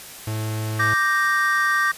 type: tone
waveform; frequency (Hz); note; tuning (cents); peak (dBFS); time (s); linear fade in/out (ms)
45% pulse; 108.9; A2; -17; -24; 0.27-0.94; 5
type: chord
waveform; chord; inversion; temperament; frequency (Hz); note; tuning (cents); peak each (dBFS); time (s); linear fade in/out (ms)
triangle; G minor; second; equal; 1174.7 / 1568 / 1864.7; D6 / G6 / Bb6; 0 / 0 / 0; -20; 0.79-1.92; 10
effects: white hiss -39 dBFS RMS until 1.97 s + resampled to 32000 Hz